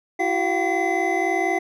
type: tone cluster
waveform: triangle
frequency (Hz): 336.3 / 377.9 / 698 / 762 / 2032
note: E4 / F#4 / F5 / G5 / B6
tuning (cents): +35 / +37 / -1 / -49 / +49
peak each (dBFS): -24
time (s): 0.19-1.59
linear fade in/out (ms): 10
effects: none